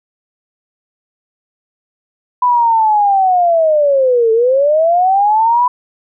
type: linear two-way sweep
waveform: sine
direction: down then up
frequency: 999 to 440 to 999 Hz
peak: -8 dBFS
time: 2.42-5.68 s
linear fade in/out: 5 ms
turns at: 4.32 s
effects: none